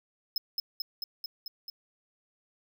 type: tone with echo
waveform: square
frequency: 5140 Hz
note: E8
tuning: 45 cents flat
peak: -27 dBFS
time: 0.36-0.38 s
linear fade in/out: 2 ms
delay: 220 ms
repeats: 6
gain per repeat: -2 dB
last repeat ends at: 1.7 s
effects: none